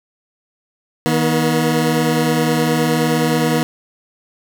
20% pulse tone pair together, 157.8 / 241.5 Hz, D#3 / B3, +25 / -39 cents, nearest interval perfect fifth, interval 736 cents, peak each -12 dBFS, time 1.06-3.63 s, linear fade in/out 0 ms, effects none

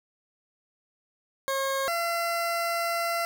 20% pulse tone pair in turn, 541 / 680.1 Hz, C#5 / F5, -42 / -46 cents, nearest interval major third, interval 396 cents, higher second, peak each -21 dBFS, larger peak neither, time 1.48-1.88 / 1.88-3.25 s, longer second, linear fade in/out 0 ms, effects none

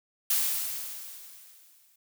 blue noise with exponential decay, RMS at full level -24 dBFS, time 0.3-1.96 s, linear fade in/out 5 ms, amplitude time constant 360 ms, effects none

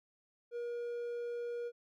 triangle tone, 476.6 Hz, A#4, 38 cents sharp, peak -35 dBFS, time 0.51-1.72 s, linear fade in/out 50 ms, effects none

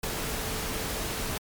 sine tone in noise, 440 Hz, A4, in tune, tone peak -42 dBFS, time 0.03-1.38 s, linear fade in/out 5 ms, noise pink, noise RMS -32 dBFS, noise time 0.03-1.38 s, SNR -13 dB, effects MP3 96 kbps

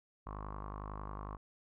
sawtooth tone with low-pass filter, 51 Hz, G#1, 31 cents flat, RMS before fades -44 dBFS, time 0.26-1.37 s, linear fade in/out 10 ms, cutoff 1100 Hz, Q 7.8, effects none

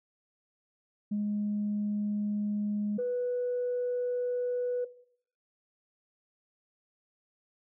sine tone pair in turn, 207.7 / 492.6 Hz, G#3 / B4, 0 / -5 cents, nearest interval octave + minor third, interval 1495 cents, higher second, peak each -27 dBFS, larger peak neither, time 1.11-2.98 / 2.98-4.85 s, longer neither, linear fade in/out 10 ms, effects noise-tail reverb RT60 0.6 s tail -17 dB re dry + tanh soft clip ceiling -24 dBFS

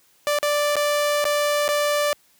sawtooth tone with dropouts, 587.3 Hz, D5, in tune, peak -15 dBFS, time 0.27-2.13 s, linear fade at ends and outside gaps 0 ms, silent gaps 0.387-0.429 / 0.756-0.766 / 1.242-1.253 / 1.68-1.689 s, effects white hiss -59 dBFS RMS until 2.39 s + high-pass 60 Hz 12 dB/octave

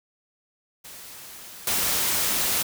white noise with level steps, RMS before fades -42 / -24 dBFS, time 0.84-2.63 s, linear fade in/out 10 ms, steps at 1.67 s, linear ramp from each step 2 ms, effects none

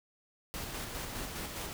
pink noise with tremolo, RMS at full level -39 dBFS, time 0.54-1.73 s, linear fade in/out 0 ms, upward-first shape square, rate 4.9 Hz, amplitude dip 30%, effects none

